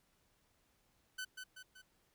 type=tone with echo; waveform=sawtooth; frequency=1510 Hz; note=F#6; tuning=35 cents sharp; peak=-37 dBFS; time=1.18-1.25 s; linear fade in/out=10 ms; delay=190 ms; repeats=3; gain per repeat=-5 dB; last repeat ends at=1.82 s; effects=pink hiss -75 dBFS RMS until 2.14 s